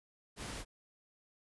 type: noise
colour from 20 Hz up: pink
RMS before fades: -43 dBFS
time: 0.36-0.65 s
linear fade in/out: 50 ms
effects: resampled to 24000 Hz